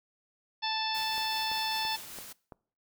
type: harmonic tone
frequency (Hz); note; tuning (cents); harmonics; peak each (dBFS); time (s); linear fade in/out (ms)
880; A5; 0; 1 / 2 / 3 / 4 / 5 / 6; -33 / -40 / -39 / -35 / -38 / -38; 0.62-1.97; 20
type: noise with tremolo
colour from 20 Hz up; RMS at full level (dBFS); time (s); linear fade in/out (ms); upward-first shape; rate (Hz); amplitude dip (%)
white; -43; 0.94-2.33; 10; triangle; 5.1; 35
type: click train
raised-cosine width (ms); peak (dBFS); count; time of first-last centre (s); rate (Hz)
1; -31; 5; 1.18-2.522; 2.98
effects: noise-tail reverb RT60 0.5 s tail -23 dB re dry